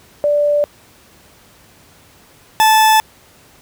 sine / 40% pulse tone pair in turn, 586 / 873 Hz, D5 / A5, -4 / -14 cents, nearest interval perfect fifth, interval 690 cents, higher second, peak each -11 / -7 dBFS, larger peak second, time 0.24-0.64 / 2.6-3 s, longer neither, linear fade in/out 0 ms, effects pink hiss -47 dBFS RMS until 3.61 s + high-pass 60 Hz 12 dB/octave

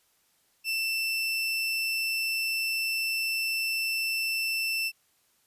30% pulse tone, 2668 Hz, E7, 20 cents sharp, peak -24 dBFS, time 0.64-4.92 s, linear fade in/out 50 ms, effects white hiss -68 dBFS RMS until 5.46 s + resampled to 32000 Hz

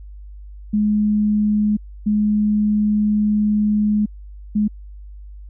sine tone bursts at uneven times, 210.1 Hz, G#3, 20 cents sharp, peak -14 dBFS, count 3, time 0.73-1.77 / 2.06-4.06 / 4.55-4.68 s, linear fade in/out 10 ms, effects added 50 Hz sine -34 dBFS peak until 5.49 s

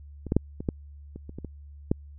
clicks, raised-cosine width 3 ms, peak -23 / -11 / -6 / -21 / -12 / -26 / -28 / -23 / -23 / -9 dBFS, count 10, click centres 0.267 / 0.321 / 0.366 / 0.605 / 0.688 / 1.16 / 1.294 / 1.386 / 1.447 / 1.915 s, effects added 72 Hz sine -43 dBFS peak until 2.18 s

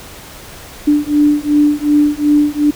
sine beating tone pair, 293.7 / 296.4 Hz, D4 / D4, 0 / +16 cents, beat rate 2.7 Hz, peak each -12 dBFS, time 0.87-2.71 s, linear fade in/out 10 ms, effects pink hiss -34 dBFS RMS until 2.75 s

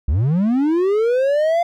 triangle linear sweep, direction up, 60 to 698.5 Hz, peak -12 dBFS, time 0.08-1.63 s, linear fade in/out 5 ms, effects none

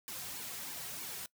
white noise with flanger, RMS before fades -43 dBFS, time 0.08-1.26 s, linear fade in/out 0 ms, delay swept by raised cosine 1.5 to 3.5 ms, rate 3.2 Hz, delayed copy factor -0.8, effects noise-tail reverb RT60 0.1 s tail -21 dB re dry

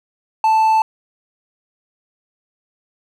triangle tone, 880 Hz, A5, in tune, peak -9 dBFS, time 0.44-0.82 s, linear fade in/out 2 ms, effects none

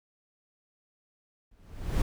brown noise with exponential growth, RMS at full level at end -22 dBFS, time 1.51-2.02 s, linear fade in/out 5 ms, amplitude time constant 110 ms, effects none

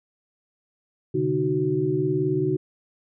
sine tone cluster, 129.2 / 147.8 / 307.6 / 372.4 Hz, C3 / D3 / D#4 / F#4, -21 / +11 / -20 / +11 cents, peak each -30 / -27 / -27 / -23 dBFS, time 1.14-2.57 s, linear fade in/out 10 ms, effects none

